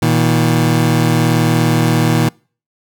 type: tone pair together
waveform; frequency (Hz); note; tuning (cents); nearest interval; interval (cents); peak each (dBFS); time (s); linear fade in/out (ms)
25% pulse; 118.7 / 159.52; A#2 / D#3; +32 / +43; perfect fourth; 511; -10; 0.02-2.29; 5
effects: noise-tail reverb RT60 0.4 s tail -26 dB re dry